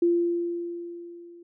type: tone with level ramp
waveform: sine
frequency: 344.3 Hz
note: F4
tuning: 25 cents flat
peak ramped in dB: -17 to -45 dBFS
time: 0.02-1.43 s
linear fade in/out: 5 ms
effects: none